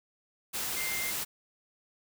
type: tone in noise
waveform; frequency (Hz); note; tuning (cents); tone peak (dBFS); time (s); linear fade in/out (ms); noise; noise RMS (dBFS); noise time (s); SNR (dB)
sine; 2098; C7; +4; -35; 0.76-1.12; 20; white; -34; 0.53-1.25; -4
effects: none